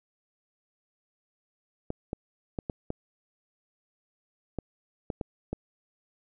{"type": "clicks", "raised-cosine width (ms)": 2, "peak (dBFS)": -18, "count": 9, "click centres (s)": [1.904, 2.131, 2.588, 2.698, 2.904, 4.587, 5.102, 5.212, 5.53], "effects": []}